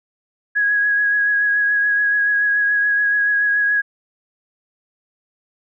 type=tone with vibrato; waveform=sine; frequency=1661.2 Hz; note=G#6; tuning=in tune; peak=-14 dBFS; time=0.55-3.82 s; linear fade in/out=20 ms; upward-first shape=triangle; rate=7 Hz; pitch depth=24 cents each way; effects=none